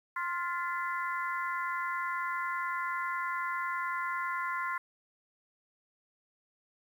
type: harmonic tone with a mistuned harmonic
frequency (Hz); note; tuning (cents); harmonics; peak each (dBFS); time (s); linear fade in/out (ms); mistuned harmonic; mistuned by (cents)
349.9; F4; +3; 3 / 4 / 5 / 6; -34 / -37 / -40 / -40; 0.16-4.78; 5; 6; -60
effects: 10-bit